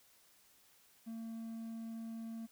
triangle tone, 226.3 Hz, A3, 49 cents sharp, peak -40 dBFS, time 1.06-2.47 s, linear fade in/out 20 ms, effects white hiss -67 dBFS RMS until 2.51 s

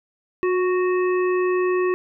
harmonic tone with a mistuned harmonic, 370 Hz, F#4, in tune, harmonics 1 / 3 / 5 / 7, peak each -18 / -28 / -32 / -35 dBFS, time 0.43-1.94 s, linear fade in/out 0 ms, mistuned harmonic 1, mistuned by -29 cents, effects none

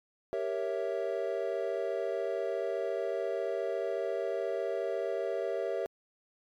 triangle chord, G diminished seventh, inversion none, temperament equal, 392 / 466.2 / 554.4 / 659.3 Hz, G4 / Bb4 / Db5 / Fb5, 0 / 0 / 0 / 0 cents, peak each -34 dBFS, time 0.33-5.86 s, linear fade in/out 0 ms, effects MP3 96 kbps

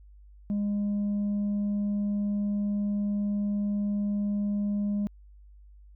sine tone with tanh clipping, 204.5 Hz, G#3, 26 cents flat, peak -26 dBFS, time 0.5-5.07 s, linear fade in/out 0 ms, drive 2 dB, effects added 50 Hz sine -49 dBFS peak until 5.95 s

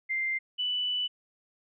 sine tone pair in turn, 2093 / 2977 Hz, C7 / F#7, 0 / +10 cents, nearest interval tritone, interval 610 cents, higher second, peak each -27 dBFS, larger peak neither, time 0.09-0.39 / 0.58-1.08 s, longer second, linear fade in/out 20 ms, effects none

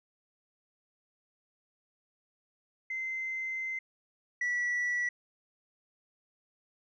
sine tone pair in turn, 2071 / 1950.4 Hz, C7 / B6, -18 / -22 cents, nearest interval minor second, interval 104 cents, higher first, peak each -32 / -26 dBFS, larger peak second, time 2.9-3.79 / 4.41-5.09 s, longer first, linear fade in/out 5 ms, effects tanh soft clip ceiling -27 dBFS

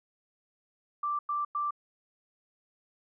sine tone bursts, 1174.7 Hz, D6, in tune, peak -28 dBFS, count 3, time 1.03-1.708 s, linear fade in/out 5 ms, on 160 ms, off 99 ms, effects none

